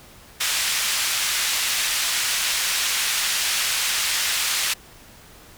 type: band-pass noise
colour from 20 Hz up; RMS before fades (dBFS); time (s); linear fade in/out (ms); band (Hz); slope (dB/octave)
pink; -23; 0.4-4.74; 10; 2000 to 11000; 12
effects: pink hiss -47 dBFS RMS until 5.57 s